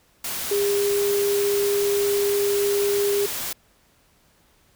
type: tone in noise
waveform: sine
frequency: 405 Hz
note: G#4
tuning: 43 cents flat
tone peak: -19 dBFS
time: 0.51-3.26 s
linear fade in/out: 5 ms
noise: white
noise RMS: -29 dBFS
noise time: 0.24-3.53 s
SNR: +7 dB
effects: pink hiss -60 dBFS RMS until 4.75 s